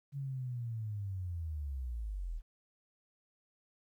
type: linear sweep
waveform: sine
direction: down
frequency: 141.8 to 36.71 Hz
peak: -36 dBFS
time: 0.12-2.42 s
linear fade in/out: 50 ms
effects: 12-bit